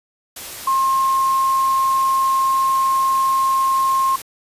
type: tone in noise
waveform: sine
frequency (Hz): 1067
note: C6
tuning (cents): +34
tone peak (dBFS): -14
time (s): 0.67-4.16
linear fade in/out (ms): 5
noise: white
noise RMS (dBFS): -32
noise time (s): 0.36-4.22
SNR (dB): +15
effects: resampled to 32000 Hz